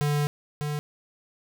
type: tone pair in turn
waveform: square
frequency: 146.7 / 148.15 Hz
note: D3 / D3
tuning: -2 / +15 cents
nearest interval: unison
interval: 17 cents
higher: second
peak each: -23 / -28 dBFS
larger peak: first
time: 0.01-0.27 / 0.61-0.79 s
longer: first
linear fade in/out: 0 ms
effects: none